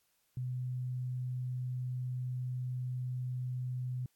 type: tone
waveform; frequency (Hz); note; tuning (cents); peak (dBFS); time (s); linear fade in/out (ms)
sine; 126.1; B2; +36; -34; 0.37-4.06; 2
effects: white hiss -75 dBFS RMS until 4.15 s + AAC 64 kbps